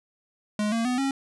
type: tone with pitch steps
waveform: square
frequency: 210 / 229 / 249.7 / 272.3 Hz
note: G#3 / A#3 / B3 / C#4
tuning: +19 / -31 / +19 / -31 cents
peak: -24 dBFS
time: 0.59-1.11 s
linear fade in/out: 2 ms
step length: 130 ms
effects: resampled to 24000 Hz + 11-bit